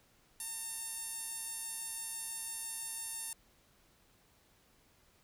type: tone with band-pass filter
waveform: sawtooth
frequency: 906 Hz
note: A#5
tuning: 50 cents flat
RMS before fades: -42 dBFS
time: 0.4-3.33 s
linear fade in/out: 2 ms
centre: 10000 Hz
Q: 3.9
effects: pink hiss -68 dBFS RMS until 5.23 s